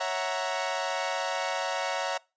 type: chord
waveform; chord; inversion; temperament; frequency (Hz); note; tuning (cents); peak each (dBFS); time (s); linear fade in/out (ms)
sawtooth; F# dominant seventh; second; equal; 554.4 / 659.3 / 740 / 932.3; C#5 / E5 / F#5 / A#5; 0 / 0 / 0 / 0; -30; 0-2.18; 10
effects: noise-tail reverb RT60 0.3 s tail -25 dB re dry + resampled to 16000 Hz